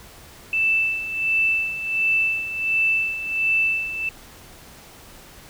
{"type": "tone with tremolo", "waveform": "sine", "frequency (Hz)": 2648, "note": "E7", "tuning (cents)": 7, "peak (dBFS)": -16, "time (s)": [0.53, 4.09], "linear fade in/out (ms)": 2, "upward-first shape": "sine", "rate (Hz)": 1.4, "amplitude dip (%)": 70, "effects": ["pink hiss -45 dBFS RMS until 5.49 s"]}